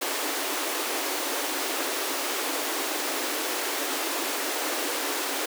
pink high-pass noise, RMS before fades -29 dBFS, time 0.01-5.46 s, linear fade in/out 10 ms, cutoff 270 Hz, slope 96 dB/octave, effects none

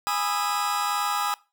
40% pulse chord, E major seventh, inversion first, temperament just, 824.1 / 988.9 / 1236.1 / 1318.5 Hz, G#5 / B5 / D#6 / E6, -14 / +2 / -12 / 0 cents, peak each -28 / -31 / -27 / -31 dBFS, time 0.07-1.34 s, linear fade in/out 0 ms, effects noise-tail reverb RT60 0.3 s tail -22 dB re dry

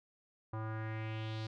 square tone with low-pass filter sweep, 110 Hz, A2, in tune, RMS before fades -40 dBFS, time 0.53-1.47 s, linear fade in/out 5 ms, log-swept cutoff 1100 to 4500 Hz, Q 2.8, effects none

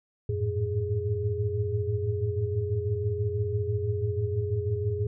sine tone cluster, 91.2 / 105.6 / 111.7 / 414.4 Hz, F#2 / G#2 / A2 / G#4, -24 / +29 / +27 / -4 cents, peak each -31 dBFS, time 0.29-5.07 s, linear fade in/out 5 ms, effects none

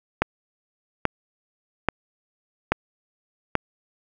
click train, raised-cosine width 0.5 ms, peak -3 dBFS, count 5, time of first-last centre 0.22-3.553 s, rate 1.2 Hz, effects none

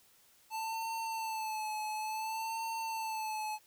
square tone with vibrato, 880 Hz, A5, in tune, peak -36 dBFS, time 0.5-3.59 s, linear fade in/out 50 ms, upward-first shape sine, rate 0.57 Hz, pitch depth 46 cents each way, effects white hiss -65 dBFS RMS until 3.66 s

